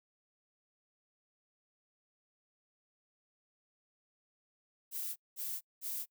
violet noise bursts, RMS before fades -39 dBFS, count 3, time 4.91-6.06 s, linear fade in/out 50 ms, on 250 ms, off 200 ms, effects noise-tail reverb RT60 0.1 s tail -26 dB re dry

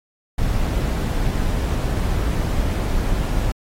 brown noise with amplitude modulation, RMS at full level -19 dBFS, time 0.38-3.52 s, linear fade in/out 5 ms, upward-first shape sine, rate 212 Hz, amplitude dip 30%, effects AAC 48 kbps

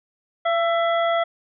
harmonic tone with a mistuned harmonic, 666 Hz, E5, 18 cents sharp, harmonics 1 / 2 / 3 / 5, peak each -19 / -25 / -29 / -33 dBFS, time 0.45-1.24 s, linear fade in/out 10 ms, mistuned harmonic 1, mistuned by +24 cents, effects none

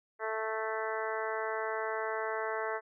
harmonic tone, 220 Hz, A3, in tune, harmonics 2 / 3 / 4 / 5 / 6 / 7 / 8 / 9, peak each -37 / -39 / -40 / -41 / -42 / -42 / -43 / -44 dBFS, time 0.19-2.81 s, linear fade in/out 50 ms, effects none

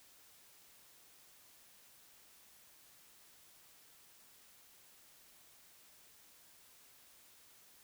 silence, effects white hiss -63 dBFS RMS until 7.83 s

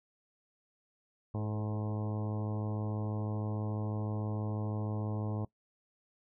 harmonic tone with a mistuned harmonic, 106.2 Hz, G#2, 39 cents sharp, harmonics 1 / 2 / 3 / 4 / 5 / 6 / 7 / 8 / 9 / 10, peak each -34 / -40 / -44 / -46 / -48 / -50 / -51 / -52 / -53 / -54 dBFS, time 1.34-5.45 s, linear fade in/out 5 ms, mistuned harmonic 4, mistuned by +25 cents, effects noise-tail reverb RT60 0.1 s tail -20 dB re dry

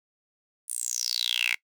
10% pulse tone with high-pass filter sweep, 60.3 Hz, B1, 41 cents flat, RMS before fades -29 dBFS, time 0.68-1.55 s, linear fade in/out 10 ms, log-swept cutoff 10000 to 2200 Hz, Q 8.9, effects noise-tail reverb RT60 0.1 s tail -22 dB re dry

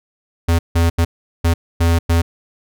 square tone bursts at uneven times, 84 Hz, E2, 33 cents sharp, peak -12 dBFS, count 6, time 0.48-0.59 / 0.75-0.9 / 0.98-1.05 / 1.44-1.54 / 1.8-1.99 / 2.09-2.22 s, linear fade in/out 10 ms, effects none

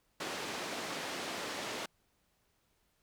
pink band-pass noise, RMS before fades -40 dBFS, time 0.2-1.86 s, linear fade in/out 5 ms, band 290 to 6100 Hz, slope 12 dB/octave, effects pink hiss -75 dBFS RMS until 3.02 s

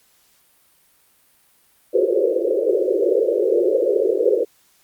pink band-pass noise, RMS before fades -18 dBFS, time 1.93-4.45 s, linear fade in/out 20 ms, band 350 to 560 Hz, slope 96 dB/octave, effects white hiss -58 dBFS RMS until 4.83 s + Opus 48 kbps

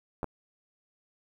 clicks, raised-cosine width 1 ms, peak -19 dBFS, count 2, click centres 0.231 / 0.243 s, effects 9-bit

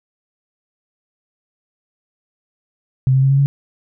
sine tone with pitch steps, 130.81 / 133.02 / 135.27 / 137.55 / 139.88 Hz, C3 / C3 / C#3 / C#3 / C#3, 0 / +29 / -42 / -13 / +16 cents, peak -10 dBFS, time 3.07-3.46 s, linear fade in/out 0 ms, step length 78 ms, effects none

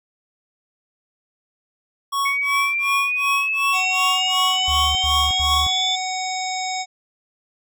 square tone with tremolo, 1110 Hz, C#6, 2 cents sharp, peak -19 dBFS, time 2.12-5.74 s, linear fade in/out 10 ms, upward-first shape sine, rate 2.7 Hz, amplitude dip 100%
sine exponential sweep, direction up, 2217 to 3532 Hz, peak -19 dBFS, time 2.25-5.96 s, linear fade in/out 10 ms
harmonic tone, 747 Hz, F#5, 16 cents sharp, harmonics 1 / 3 / 5 / 7 / 9 / 10, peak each -25 / -30 / -32 / -33 / -35 / -35 dBFS, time 3.72-6.86 s, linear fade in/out 50 ms
sine tone bursts, 73.42 Hz, D2, in tune, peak -24 dBFS, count 3, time 4.68-5.666 s, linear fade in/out 0 ms, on 270 ms, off 88 ms
effects none

